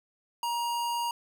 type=tone; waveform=square; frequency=945 Hz; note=A#5; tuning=23 cents sharp; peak=-29 dBFS; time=0.43-1.11 s; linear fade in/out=2 ms; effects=none